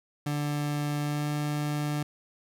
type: tone with pitch glide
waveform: 30% pulse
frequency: 146.83 to 148.11 Hz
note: D3 to D3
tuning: 0 to +15 cents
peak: -25 dBFS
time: 0.26-2.03 s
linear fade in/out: 5 ms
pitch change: +15 cents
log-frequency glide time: 1-1.27 s
effects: none